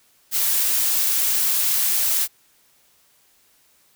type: noise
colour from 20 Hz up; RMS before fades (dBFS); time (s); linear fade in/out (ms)
blue; -20; 0.31-2.28; 50
effects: white hiss -59 dBFS RMS until 3.95 s